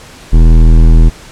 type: tone with hard clipping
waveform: sine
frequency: 40.6 Hz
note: E1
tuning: 26 cents flat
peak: -3 dBFS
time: 0.32-1.1 s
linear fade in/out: 20 ms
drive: 14 dB
effects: pink hiss -34 dBFS RMS until 1.31 s + low-pass 9000 Hz 12 dB/octave